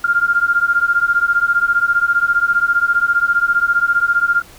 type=beating tone pair; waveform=sine; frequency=1393 / 1408 Hz; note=F6 / F6; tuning=-5 / +14 cents; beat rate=15 Hz; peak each=-15 dBFS; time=0.04-4.42 s; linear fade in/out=5 ms; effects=pink hiss -42 dBFS RMS until 4.58 s